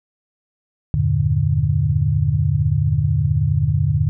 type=chord; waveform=sine; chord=E half-diminished seventh; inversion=none; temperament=equal; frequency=82.41 / 98 / 116.54 / 146.83 Hz; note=E2 / G2 / Bb2 / D3; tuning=0 / 0 / 0 / 0 cents; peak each=-22 / -21 / -21 / -18 dBFS; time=0.94-4.09 s; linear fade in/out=0 ms; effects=none